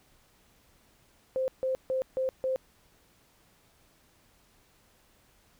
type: tone bursts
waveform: sine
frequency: 522 Hz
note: C5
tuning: 4 cents flat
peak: -26 dBFS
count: 5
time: 1.36-2.56 s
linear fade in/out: 0 ms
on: 120 ms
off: 150 ms
effects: pink hiss -64 dBFS RMS until 5.59 s